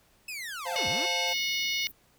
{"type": "linear two-way sweep", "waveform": "sawtooth", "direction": "down then up", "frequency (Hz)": [2637, 73.6, 386.5], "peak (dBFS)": -32, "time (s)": [0.28, 1.06], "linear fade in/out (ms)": 5, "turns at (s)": 0.88}
{"type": "chord", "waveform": "square", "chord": "F major", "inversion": "second", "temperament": "equal", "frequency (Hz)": [523.3, 698.5, 880], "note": ["C5", "F5", "A5"], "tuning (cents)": [0, 0, 0], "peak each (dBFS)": [-37, -37, -37], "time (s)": [0.65, 1.34], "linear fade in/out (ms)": 20}
{"type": "harmonic tone", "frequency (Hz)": 728, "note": "F#5", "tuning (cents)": -28, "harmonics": [3, 4, 5, 6, 7, 8], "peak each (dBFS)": [-31, -33, -35, -37, -38, -39], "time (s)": [0.76, 1.87], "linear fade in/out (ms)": 0}
{"type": "band-stop noise", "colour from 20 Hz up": "white", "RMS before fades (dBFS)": -46, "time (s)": [1.27, 1.92], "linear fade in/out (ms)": 10, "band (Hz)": [420, 11000], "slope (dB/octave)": 96}
{"effects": ["pink hiss -64 dBFS RMS until 2.18 s"]}